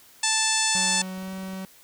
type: harmonic tone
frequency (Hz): 880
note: A5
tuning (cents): 0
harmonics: 1 / 2 / 3 / 4 / 5 / 6 / 7 / 8 / 9 / 10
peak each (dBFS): -30 / -30 / -30 / -30 / -30 / -30 / -30 / -30 / -30 / -30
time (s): 0.23-1.02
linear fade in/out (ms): 5
type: tone with pitch glide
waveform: 45% pulse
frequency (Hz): 186.9 to 189.51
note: F#3 to F#3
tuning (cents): +18 to +42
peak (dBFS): -32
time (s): 0.75-1.65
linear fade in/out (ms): 0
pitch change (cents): +24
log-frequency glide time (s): 1.13-1.32
type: click train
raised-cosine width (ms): 3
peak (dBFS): -38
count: 8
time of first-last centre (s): 1.18-1.534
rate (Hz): 19.8
effects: white hiss -53 dBFS RMS until 1.83 s